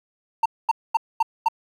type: tone bursts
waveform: triangle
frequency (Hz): 907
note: A#5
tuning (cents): -48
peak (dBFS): -13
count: 5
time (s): 0.43-1.485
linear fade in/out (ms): 5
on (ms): 27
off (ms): 230
effects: 9-bit